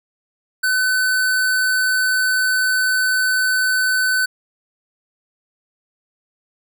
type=tone; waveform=square; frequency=1512 Hz; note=F#6; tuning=37 cents sharp; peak=-16 dBFS; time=0.63-4.26 s; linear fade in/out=10 ms; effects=none